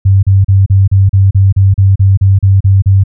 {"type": "tone bursts", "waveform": "sine", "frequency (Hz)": 97.2, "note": "G2", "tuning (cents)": -14, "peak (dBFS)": -3, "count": 14, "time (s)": [0.05, 3.038], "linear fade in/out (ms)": 10, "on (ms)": 180, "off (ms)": 36, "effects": []}